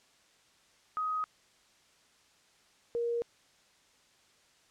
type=tone pair in turn; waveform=sine; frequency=1257 / 470.8 Hz; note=D#6 / A#4; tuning=+17 / +17 cents; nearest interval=octave + perfect fourth; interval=1700 cents; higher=first; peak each=-30 / -29 dBFS; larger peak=second; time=0.97-1.24 / 2.95-3.22 s; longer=neither; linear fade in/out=0 ms; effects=white hiss -65 dBFS RMS until 4.7 s + low-pass 7000 Hz 12 dB/octave